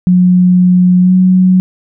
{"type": "tone with pitch glide", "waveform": "sine", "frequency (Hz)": [180.8, 184.71], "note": ["F#3", "F#3"], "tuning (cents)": [-40, -3], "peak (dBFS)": -4, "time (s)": [0.07, 1.6], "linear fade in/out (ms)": 0, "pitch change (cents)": 37, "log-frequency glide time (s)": [1.01, 1.13], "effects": []}